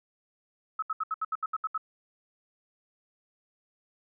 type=tone bursts; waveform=sine; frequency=1289 Hz; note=E6; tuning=39 cents flat; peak=-27 dBFS; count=10; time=0.79-1.778 s; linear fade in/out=5 ms; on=34 ms; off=72 ms; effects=none